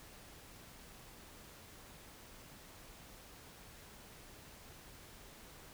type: silence
effects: pink hiss -56 dBFS RMS until 5.73 s